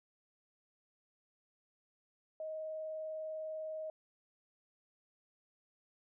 sine tone with vibrato, 628 Hz, D#5, 16 cents sharp, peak -39 dBFS, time 2.4-3.9 s, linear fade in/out 2 ms, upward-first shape sine, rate 20 Hz, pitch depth 12 cents each way, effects none

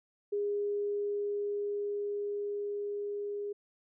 sine tone with level ramp, 409.3 Hz, G#4, 25 cents flat, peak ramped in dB -29 to -34 dBFS, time 0.32-3.53 s, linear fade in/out 10 ms, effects none

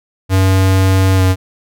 square tone with pitch glide, 95 to 93.37 Hz, F#2 to F#2, +46 to +16 cents, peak -9 dBFS, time 0.29-1.36 s, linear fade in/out 50 ms, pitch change -30 cents, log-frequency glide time 1.15-1.22 s, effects none

